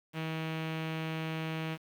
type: tone with low-pass filter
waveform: sawtooth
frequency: 160 Hz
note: D#3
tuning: 49 cents sharp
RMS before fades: -36 dBFS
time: 0.13-1.78 s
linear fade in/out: 50 ms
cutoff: 2800 Hz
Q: 2.5
effects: 9-bit